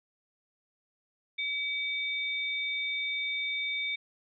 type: tone pair together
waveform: sine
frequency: 2280 / 3622 Hz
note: C#7 / A7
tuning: +48 / +49 cents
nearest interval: minor sixth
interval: 801 cents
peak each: -31 / -35 dBFS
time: 1.38-3.96 s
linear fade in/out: 10 ms
effects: none